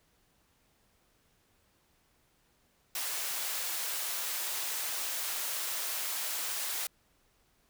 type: high-pass noise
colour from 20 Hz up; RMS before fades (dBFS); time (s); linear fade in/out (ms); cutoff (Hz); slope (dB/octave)
white; -35; 2.95-6.87; 2; 580; 12
effects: pink hiss -70 dBFS RMS until 7.69 s